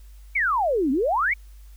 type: exponential two-way sweep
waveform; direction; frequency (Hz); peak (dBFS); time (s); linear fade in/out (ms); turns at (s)
sine; down then up; 2349 to 250 to 2349; -19; 0.35-1.34; 10; 0.91
effects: added 50 Hz sine -42 dBFS peak until 1.76 s + white hiss -60 dBFS RMS until 1.76 s